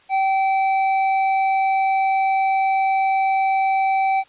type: tone with tanh clipping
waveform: sine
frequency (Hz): 772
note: G5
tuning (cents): -27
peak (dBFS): -18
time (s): 0.09-4.24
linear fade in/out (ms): 50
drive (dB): 14
effects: white hiss -53 dBFS RMS until 4.28 s + resampled to 8000 Hz